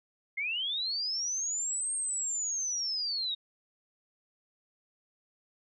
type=linear two-way sweep; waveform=sine; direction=up then down; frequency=2082 to 8610 to 3718 Hz; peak=-30 dBFS; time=0.37-3.35 s; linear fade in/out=10 ms; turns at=1.94 s; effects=none